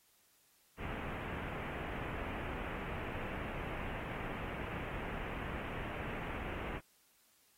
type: low-pass noise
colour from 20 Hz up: pink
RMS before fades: -42 dBFS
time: 0.77-6.81 s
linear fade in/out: 50 ms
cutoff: 2800 Hz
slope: 48 dB/octave
effects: white hiss -70 dBFS RMS until 7.57 s + AAC 48 kbps